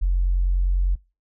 sine tone, 45.04 Hz, F#1, 46 cents flat, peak -16 dBFS, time 0.01-0.96 s, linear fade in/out 20 ms, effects noise-tail reverb RT60 0.3 s tail -24 dB re dry + tanh soft clip ceiling -12 dBFS

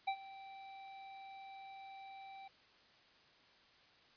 square tone with ADSR envelope, 779 Hz, G5, 11 cents flat, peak -33 dBFS, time 0.07-2.48 s, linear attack 11 ms, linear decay 74 ms, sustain -18 dB, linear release 5 ms, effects white hiss -66 dBFS RMS until 4.16 s + resampled to 11025 Hz

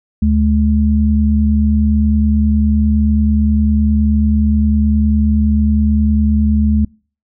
sine tone pair together, 74.3 / 213.3 Hz, D2 / G#3, +21 / +46 cents, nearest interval octave + tritone, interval 1825 cents, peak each -12 dBFS, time 0.22-6.85 s, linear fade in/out 5 ms, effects noise-tail reverb RT60 0.4 s tail -26 dB re dry

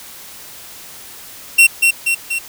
45% pulse tone with echo, 2727 Hz, F7, 42 cents flat, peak -5 dBFS, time 1.58-1.67 s, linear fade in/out 10 ms, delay 240 ms, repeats 3, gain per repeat -4 dB, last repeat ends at 2.39 s, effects white hiss -36 dBFS RMS until 2.48 s

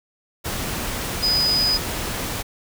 sine tone in noise, 4978 Hz, D#8, in tune, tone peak -17 dBFS, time 1.22-1.78 s, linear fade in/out 20 ms, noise pink, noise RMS -27 dBFS, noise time 0.44-2.43 s, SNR +7 dB, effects none

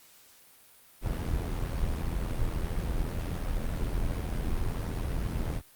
brown noise with amplitude modulation, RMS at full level -28 dBFS, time 1.01-5.62 s, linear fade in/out 50 ms, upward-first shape sine, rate 83.3 Hz, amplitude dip 55%, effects white hiss -57 dBFS RMS until 5.75 s + Opus 48 kbps

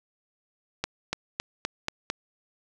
accelerating click train, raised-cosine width 0.2 ms, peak -10 dBFS, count 6, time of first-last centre 0.84-2.101 s, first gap 290 ms, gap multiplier 0.93, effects none

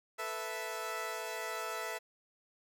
15% pulse chord, A suspended second, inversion none, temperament equal, 440 / 493.9 / 659.3 Hz, A4 / B4 / E5, 0 / 0 / 0 cents, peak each -36 / -37 / -34 dBFS, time 0.18-1.99 s, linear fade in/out 20 ms, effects none

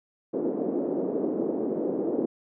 white band-pass noise, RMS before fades -28 dBFS, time 0.33-2.26 s, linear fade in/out 10 ms, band 250 to 430 Hz, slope 24 dB/octave, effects none

